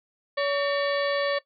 harmonic tone with a mistuned harmonic, 566 Hz, C#5, 36 cents sharp, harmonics 1 / 2 / 3 / 4 / 5 / 6 / 7 / 8, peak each -24 / -31 / -32 / -38 / -42 / -38 / -41 / -40 dBFS, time 0.37-1.39 s, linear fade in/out 10 ms, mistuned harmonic 3, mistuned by +110 cents, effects noise-tail reverb RT60 0.1 s tail -17 dB re dry

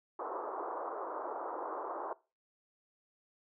white band-pass noise, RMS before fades -40 dBFS, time 0.19-2.13 s, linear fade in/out 2 ms, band 330 to 1200 Hz, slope 48 dB/octave, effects noise-tail reverb RT60 0.3 s tail -21 dB re dry

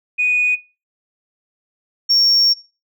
sine tone pair in turn, 2476 / 5510 Hz, D#7 / F8, -9 / -24 cents, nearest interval octave + major second, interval 1385 cents, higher second, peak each -13 / -9 dBFS, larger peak second, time 0.18-0.56 / 2.09-2.54 s, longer second, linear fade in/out 20 ms, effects noise-tail reverb RT60 0.3 s tail -20 dB re dry + tanh soft clip ceiling -8 dBFS

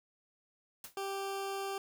white noise with exponential decay, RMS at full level -42 dBFS, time 0.84-0.97 s, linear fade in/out 2 ms, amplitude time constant 28 ms
20% pulse tone, 392 Hz, G4, in tune, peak -31 dBFS, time 0.97-1.78 s, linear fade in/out 2 ms
effects none

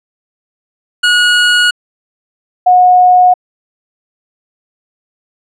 25% pulse / sine tone pair in turn, 1451 / 726.8 Hz, F#6 / F#5, -34 / -31 cents, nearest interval octave, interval 1197 cents, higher first, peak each -3 dBFS, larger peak neither, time 1.03-1.71 / 2.66-3.34 s, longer neither, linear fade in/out 10 ms, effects low-pass 7000 Hz 12 dB/octave

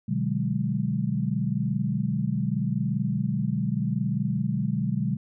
sine chord, G# half-diminished seventh, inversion first, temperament just, 124.59 / 149.51 / 186.89 / 207.7 Hz, B2 / D3 / F#3 / G#3, +16 / +31 / +18 / 0 cents, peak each -29 dBFS, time 0.08-5.17 s, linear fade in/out 10 ms, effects none

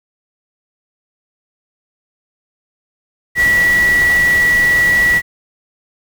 sine tone in noise, 1943 Hz, B6, 29 cents flat, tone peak -9 dBFS, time 3.35-5.22 s, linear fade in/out 50 ms, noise pink, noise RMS -24 dBFS, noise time 3.35-5.22 s, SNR +12 dB, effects none

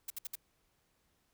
blue noise bursts, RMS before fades -40 dBFS, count 4, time 0.08-0.355 s, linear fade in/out 5 ms, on 23 ms, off 61 ms, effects pink hiss -75 dBFS RMS until 1.33 s

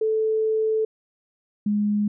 sine tone pair in turn, 438.1 / 207.7 Hz, A4 / G#3, -7 / 0 cents, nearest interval octave + minor second, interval 1293 cents, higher first, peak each -19 dBFS, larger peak neither, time 0.01-0.85 / 1.66-2.08 s, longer first, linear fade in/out 5 ms, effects none

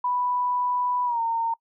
sine tone with pitch glide, 987.8 to 916.3 Hz, B5 to A#5, 0 to -30 cents, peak -22 dBFS, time 0.04-1.54 s, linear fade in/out 5 ms, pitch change -130 cents, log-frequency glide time 1.05-1.2 s, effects noise-tail reverb RT60 0.1 s tail -24 dB re dry

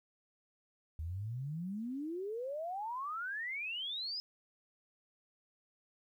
sine exponential sweep, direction up, 75.9 to 5140 Hz, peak -37 dBFS, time 0.99-4.2 s, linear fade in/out 0 ms, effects 12-bit

